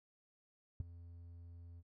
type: tone with ADSR envelope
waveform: triangle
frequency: 85.5 Hz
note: F2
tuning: 36 cents flat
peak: -29 dBFS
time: 0.8-1.83 s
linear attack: 3 ms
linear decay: 14 ms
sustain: -20 dB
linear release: 44 ms
effects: tanh soft clip ceiling -31 dBFS